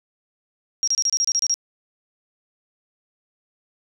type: tone bursts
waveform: sine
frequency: 5620 Hz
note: F8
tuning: 10 cents sharp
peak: -17 dBFS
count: 10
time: 0.83-1.541 s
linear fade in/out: 0 ms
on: 45 ms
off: 29 ms
effects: none